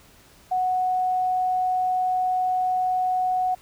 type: tone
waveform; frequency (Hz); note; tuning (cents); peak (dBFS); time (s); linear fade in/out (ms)
sine; 738; F#5; -5; -20; 0.51-3.55; 10
effects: pink hiss -53 dBFS RMS until 3.61 s